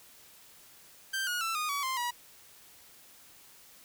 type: tone with pitch steps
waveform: sawtooth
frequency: 1568 / 1446.2 / 1333.8 / 1230.2 / 1134.7 / 1046.5 / 965.2 Hz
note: G6 / F#6 / E6 / D#6 / C#6 / C6 / B5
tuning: 0 / -40 / +20 / -20 / +40 / 0 / -40 cents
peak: -27 dBFS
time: 1.13-2.11 s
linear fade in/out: 10 ms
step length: 140 ms
effects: white hiss -56 dBFS RMS until 3.84 s